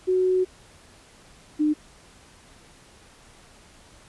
sine tone pair in turn, 370 / 302.4 Hz, F#4 / D#4, 0 / -49 cents, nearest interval minor third, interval 349 cents, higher first, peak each -18 dBFS, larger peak neither, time 0.07-0.45 / 1.59-1.74 s, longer first, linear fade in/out 20 ms, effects pink hiss -52 dBFS RMS until 4.08 s + resampled to 24000 Hz

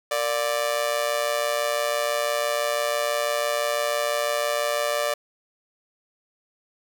sawtooth tone with amplitude modulation, 587.3 Hz, D5, in tune, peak -15 dBFS, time 0.11-5.14 s, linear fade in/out 5 ms, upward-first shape sine, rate 126 Hz, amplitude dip 80%, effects none

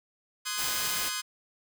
10% pulse chord, Ab dominant seventh, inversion first, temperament just, 1038.3 / 1245.9 / 1495.1 / 1661.2 Hz, C6 / Eb6 / Gb6 / Ab6, -14 / +2 / +18 / 0 cents, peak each -29 dBFS, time 0.45-1.22 s, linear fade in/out 20 ms
white noise, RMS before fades -33 dBFS, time 0.57-1.1 s, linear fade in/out 20 ms
effects none

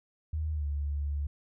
sine tone with pitch glide, 77.78 to 72.15 Hz, D#2 to D2, 0 to -30 cents, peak -29 dBFS, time 0.33-1.27 s, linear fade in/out 5 ms, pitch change -130 cents, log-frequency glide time 0.52-0.66 s, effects none

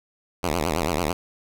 5% pulse tone with vibrato, 81.1 Hz, E2, 28 cents flat, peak -11 dBFS, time 0.43-1.13 s, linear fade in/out 5 ms, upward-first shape triangle, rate 9.1 Hz, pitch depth 250 cents each way, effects none

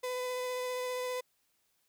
35% pulse tone with vibrato, 502 Hz, B4, 28 cents sharp, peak -32 dBFS, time 0.03-1.21 s, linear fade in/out 10 ms, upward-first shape triangle, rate 15 Hz, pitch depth 13 cents each way, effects white hiss -75 dBFS RMS until 1.88 s

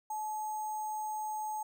sine tone with sample-and-hold, 858 Hz, A5, 44 cents flat, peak -34 dBFS, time 0.1-1.63 s, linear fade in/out 5 ms, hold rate 7350 Hz, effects none

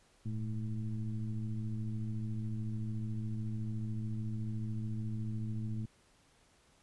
sine tone with frequency modulation, 111.9 Hz, A2, 30 cents sharp, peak -34 dBFS, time 0.25-5.86 s, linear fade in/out 10 ms, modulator 105 Hz, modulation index 1, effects pink hiss -67 dBFS RMS until 6.82 s + resampled to 24000 Hz

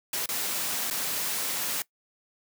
white noise with dropouts, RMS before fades -30 dBFS, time 0.13-1.82 s, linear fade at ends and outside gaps 2 ms, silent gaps 0.259-0.289 / 0.901-0.909 s, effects noise-tail reverb RT60 0.1 s tail -21 dB re dry + high-pass 150 Hz 12 dB/octave

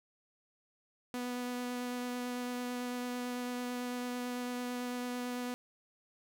sawtooth tone with vibrato, 246.5 Hz, B3, 3 cents flat, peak -32 dBFS, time 1.14-5.54 s, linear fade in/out 0 ms, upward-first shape sine, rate 9 Hz, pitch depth 9 cents each way, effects none

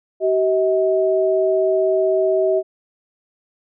sine tone pair together, 382 / 638.1 Hz, G4 / D#5, -45 / +44 cents, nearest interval major sixth, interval 889 cents, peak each -17 dBFS, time 0.2-2.63 s, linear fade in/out 50 ms, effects none

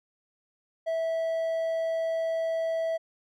triangle tone, 654 Hz, E5, 14 cents flat, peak -24 dBFS, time 0.86-2.98 s, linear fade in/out 20 ms, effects none

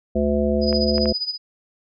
harmonic tone, 72.5 Hz, D2, 22 cents flat, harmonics 1 / 3 / 5 / 7 / 9, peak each -25 / -21 / -25 / -23 / -26 dBFS, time 0.15-1.13 s, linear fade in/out 10 ms
sine tone with tremolo, 4967 Hz, D#8, 4 cents flat, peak -20 dBFS, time 0.61-1.38 s, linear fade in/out 50 ms, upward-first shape sine, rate 15 Hz, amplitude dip 80%
clicks, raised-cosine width 0.5 ms, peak -16 dBFS, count 3, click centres 0.728 / 0.981 / 1.057 s
effects none

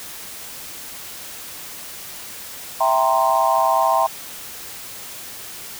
sine chord, C dominant seventh, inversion first, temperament equal, 659.3 / 784 / 932.3 / 1046.5 Hz, E5 / G5 / Bb5 / C6, 0 / 0 / 0 / 0 cents, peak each -20 dBFS, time 2.8-4.07 s, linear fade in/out 10 ms, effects white hiss -35 dBFS RMS until 5.79 s

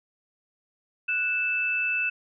sine tone pair together, 1480 / 2635 Hz, F#6 / E7, 0 / -1 cents, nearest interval minor seventh, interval 999 cents, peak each -31 / -24 dBFS, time 1.08-2.1 s, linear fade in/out 10 ms, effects none

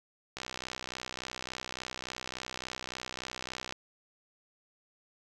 click train, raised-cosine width 0.2 ms, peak -20 dBFS, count 214, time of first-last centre 0.37-3.724 s, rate 63.5 Hz, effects none

